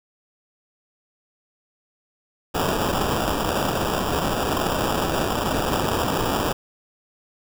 blue noise with sample-and-hold, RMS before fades -23 dBFS, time 2.54-6.53 s, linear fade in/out 10 ms, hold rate 2100 Hz, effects none

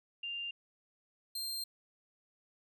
sine / sawtooth tone pair in turn, 2794 / 4178 Hz, F7 / C8, 0 / -3 cents, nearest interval perfect fifth, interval 697 cents, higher second, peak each -37 / -34 dBFS, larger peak second, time 0.23-0.51 / 1.35-1.64 s, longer second, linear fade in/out 5 ms, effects none

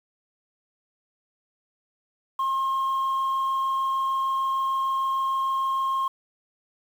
sine tone with frequency modulation, 1070 Hz, C6, 38 cents sharp, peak -20 dBFS, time 2.39-6.08 s, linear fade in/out 5 ms, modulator 26.6 Hz, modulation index 0.23, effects tanh soft clip ceiling -21 dBFS + 8-bit

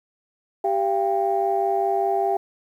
sine tone cluster, 392.1 / 687 / 792 Hz, G4 / F5 / G5, 0 / -29 / +18 cents, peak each -23 dBFS, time 0.64-2.37 s, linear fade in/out 5 ms, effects tanh soft clip ceiling -10 dBFS + 9-bit

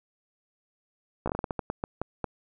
slowing click train, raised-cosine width 1 ms, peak -15 dBFS, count 13, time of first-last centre 1.26-2.243 s, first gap 15 ms, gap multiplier 1.28, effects none

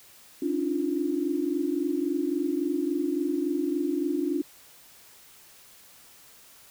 sine tone cluster, 279.3 / 302.9 / 349.8 Hz, C#4 / D#4 / F4, +13 / -46 / +3 cents, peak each -29 dBFS, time 0.42-4.42 s, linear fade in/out 5 ms, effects white hiss -53 dBFS RMS until 6.7 s

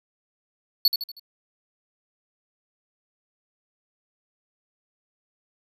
square tone with echo, 4435 Hz, C#8, in tune, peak -15 dBFS, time 0.85-0.88 s, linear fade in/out 2 ms, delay 79 ms, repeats 4, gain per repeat -7 dB, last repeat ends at 1.196 s, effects none

